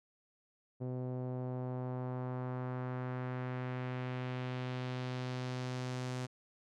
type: tone with low-pass filter sweep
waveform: sawtooth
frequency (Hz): 126.7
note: B2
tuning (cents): +45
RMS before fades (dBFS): -39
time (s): 0.8-6.27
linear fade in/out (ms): 20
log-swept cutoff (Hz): 500 to 7500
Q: 1.2
effects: none